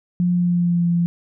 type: tone with pitch glide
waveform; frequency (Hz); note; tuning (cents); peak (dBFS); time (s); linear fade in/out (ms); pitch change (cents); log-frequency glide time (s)
sine; 177.1 to 171.86; F3 to F3; +24 to -28; -15; 0.2-1.06; 0; -52; 0.32-0.87
effects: none